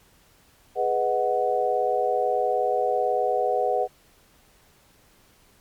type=chord; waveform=sine; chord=G# minor seventh; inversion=none; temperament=equal; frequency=415.3 / 493.9 / 622.3 / 740 Hz; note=G#4 / B4 / D#5 / F#5; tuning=0 / 0 / 0 / 0 cents; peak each=-28 / -25 / -28 / -24 dBFS; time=0.75-3.88 s; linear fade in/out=50 ms; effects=pink hiss -58 dBFS RMS until 5.6 s + MP3 96 kbps